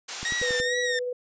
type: high-pass noise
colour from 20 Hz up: white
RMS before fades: -32 dBFS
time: 0.08-0.61 s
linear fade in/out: 10 ms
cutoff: 550 Hz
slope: 12 dB/octave
type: click train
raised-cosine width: 3 ms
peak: -25 dBFS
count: 5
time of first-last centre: 0.23-0.6 s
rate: 10.8 Hz
type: tone with vibrato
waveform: sawtooth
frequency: 1862 Hz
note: A#6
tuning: 2 cents flat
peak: -22 dBFS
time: 0.25-0.99 s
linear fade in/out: 2 ms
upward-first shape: sine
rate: 2.3 Hz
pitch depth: 62 cents each way
type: tone with tremolo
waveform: sine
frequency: 494.7 Hz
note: B4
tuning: 3 cents sharp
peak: -26 dBFS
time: 0.42-1.13 s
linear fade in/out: 5 ms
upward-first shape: sine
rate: 17 Hz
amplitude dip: 25%
effects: resampled to 16000 Hz

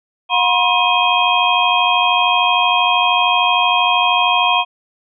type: tone cluster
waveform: sine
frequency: 720 / 968 / 1061 / 2508 / 3228 Hz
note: F#5 / B5 / C6 / D#7 / G#7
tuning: -47 / -35 / +24 / +13 / -50 cents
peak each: -18 dBFS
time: 0.29-4.65 s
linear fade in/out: 50 ms
effects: none

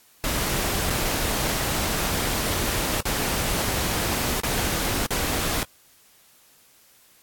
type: noise with dropouts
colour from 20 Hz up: pink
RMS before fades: -25 dBFS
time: 0.24-5.63 s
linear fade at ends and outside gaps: 0 ms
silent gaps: 0.9-0.904 / 3.006-3.054 / 4.402-4.434 / 5.063-5.106 s
effects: white hiss -56 dBFS RMS until 7.22 s + AAC 64 kbps

